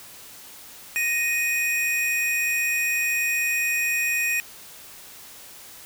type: tone pair together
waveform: square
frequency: 1864.6 / 2489 Hz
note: A#6 / D#7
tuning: 0 / 0 cents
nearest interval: perfect fourth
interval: 500 cents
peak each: -29 / -23 dBFS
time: 0.96-4.4 s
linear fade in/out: 0 ms
effects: white hiss -44 dBFS RMS until 5.85 s